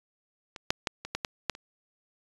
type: clicks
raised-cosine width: 0.2 ms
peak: -23 / -6 / -10 / -20 / -12 / -12 / -9 / -26 dBFS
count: 8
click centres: 0.562 / 0.705 / 0.872 / 1.05 / 1.15 / 1.248 / 1.497 / 1.551 s
effects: resampled to 24000 Hz